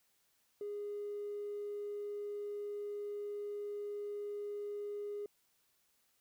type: tone with tanh clipping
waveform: triangle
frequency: 411.6 Hz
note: G#4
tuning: 16 cents flat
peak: -38 dBFS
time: 0.61-5.26 s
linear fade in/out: 2 ms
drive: 1 dB
effects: white hiss -75 dBFS RMS until 6.2 s